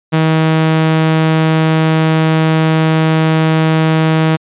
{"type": "tone", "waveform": "sawtooth", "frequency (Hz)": 159.2, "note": "D#3", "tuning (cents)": 40, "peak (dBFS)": -5, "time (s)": [0.12, 4.37], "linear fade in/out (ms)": 20, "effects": ["resampled to 8000 Hz"]}